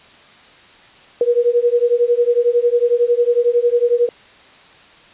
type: beating tone pair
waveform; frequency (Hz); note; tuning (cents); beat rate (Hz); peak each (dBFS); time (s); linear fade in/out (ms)
sine; 474.4 / 485.4; A#4 / B4; +30 / -30; 11; -15; 1.21-4.09; 2
effects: white hiss -45 dBFS RMS until 5.13 s + resampled to 8000 Hz